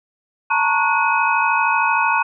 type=tone cluster; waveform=sine; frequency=884 / 937 / 1101 / 1464 / 2529 Hz; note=A5 / A#5 / C#6 / F#6 / D#7; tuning=+8 / +9 / -12 / -19 / +28 cents; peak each=-21 dBFS; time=0.5-2.23 s; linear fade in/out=10 ms; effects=none